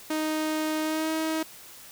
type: tone with pitch glide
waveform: sawtooth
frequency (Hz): 311.1 to 317.8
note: D#4 to D#4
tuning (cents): 0 to +37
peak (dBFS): -22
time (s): 0.1-1.43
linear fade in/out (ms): 5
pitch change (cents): +37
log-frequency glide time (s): 0.82-1.11
effects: white hiss -47 dBFS RMS until 1.91 s